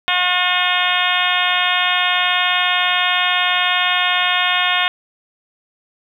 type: harmonic tone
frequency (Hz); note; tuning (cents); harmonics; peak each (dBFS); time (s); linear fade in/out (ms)
360.3; F#4; -46; 2 / 3 / 4 / 5 / 6 / 7 / 8 / 9 / 10; -23 / -23 / -23 / -23 / -23 / -23 / -23 / -23 / -23; 0.08-4.88; 0
effects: 8-bit